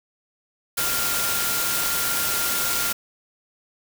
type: tone in noise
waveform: sine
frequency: 1396.9 Hz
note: F6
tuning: in tune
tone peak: -30 dBFS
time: 0.77-2.93 s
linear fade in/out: 10 ms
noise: white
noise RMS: -24 dBFS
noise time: 0.77-2.93 s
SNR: -9 dB
effects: none